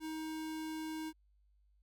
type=tone; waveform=square; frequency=315 Hz; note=D#4; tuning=21 cents sharp; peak=-40 dBFS; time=0-1.13 s; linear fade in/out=50 ms; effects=added 50 Hz sine -67 dBFS peak until 1.82 s